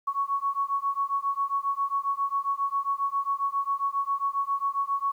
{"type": "beating tone pair", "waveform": "sine", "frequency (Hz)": [1108.7, 1116.1], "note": ["C#6", "C#6"], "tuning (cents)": [0, 11], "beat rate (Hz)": 7.4, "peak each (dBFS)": -28, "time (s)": [0.07, 5.12], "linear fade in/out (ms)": 10, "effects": ["10-bit"]}